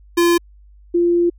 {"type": "tone pair in turn", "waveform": ["square", "sine"], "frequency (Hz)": [343.6, 346], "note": ["F4", "F4"], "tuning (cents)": [-28, -16], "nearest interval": "unison", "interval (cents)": 12, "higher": "second", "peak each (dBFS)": [-12, -12], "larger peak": "neither", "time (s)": [[0.17, 0.38], [0.94, 1.3]], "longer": "second", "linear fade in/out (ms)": 10, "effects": ["added 50 Hz sine -43 dBFS peak until 1.38 s"]}